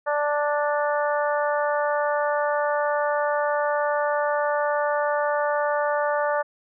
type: harmonic tone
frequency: 293.7 Hz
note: D4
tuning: in tune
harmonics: 2 / 3 / 4 / 5 / 6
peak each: -23 / -27 / -29 / -31 / -33 dBFS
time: 0.06-6.43 s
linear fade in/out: 20 ms
effects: none